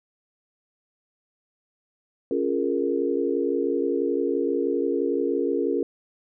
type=chord; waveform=sine; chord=Bb minor seventh; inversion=first; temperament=equal; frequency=277.2 / 349.2 / 415.3 / 466.2 Hz; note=Db4 / F4 / Ab4 / Bb4; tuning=0 / 0 / 0 / 0 cents; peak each=-27 dBFS; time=2.31-5.83 s; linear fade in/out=2 ms; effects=none